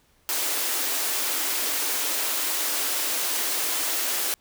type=high-pass noise; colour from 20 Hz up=white; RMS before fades=-26 dBFS; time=0.29-4.34 s; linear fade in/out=0 ms; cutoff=260 Hz; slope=96 dB/octave; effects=pink hiss -63 dBFS RMS until 4.4 s